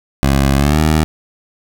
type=tone with pitch glide; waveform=15% pulse; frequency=68.5 to 77.78 Hz; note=C#2 to D#2; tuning=-20 to 0 cents; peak=-4 dBFS; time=0.23-1.04 s; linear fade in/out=0 ms; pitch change=+220 cents; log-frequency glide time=0.56-0.8 s; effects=none